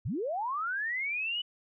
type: linear sweep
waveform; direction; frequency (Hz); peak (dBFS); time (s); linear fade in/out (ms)
sine; up; 77.78 to 2995; -30; 0.05-1.42; 10
effects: none